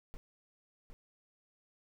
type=noise with echo; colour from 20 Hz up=brown; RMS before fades=-44 dBFS; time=0.14-0.17 s; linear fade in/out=0 ms; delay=760 ms; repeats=1; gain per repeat=-5 dB; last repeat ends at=0.93 s; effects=none